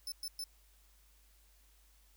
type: tone bursts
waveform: sawtooth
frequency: 5274 Hz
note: E8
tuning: in tune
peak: -36 dBFS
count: 3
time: 0.07-0.44 s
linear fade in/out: 2 ms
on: 50 ms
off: 110 ms
effects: added 50 Hz sine -64 dBFS peak until 2.16 s + white hiss -69 dBFS RMS until 2.16 s